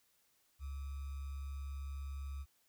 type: tone with sample-and-hold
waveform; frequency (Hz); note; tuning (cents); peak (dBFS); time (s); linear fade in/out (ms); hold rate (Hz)
sine; 69.3; C#2; 0; -40; 0.59-2.46; 50; 1225
effects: white hiss -74 dBFS RMS until 2.68 s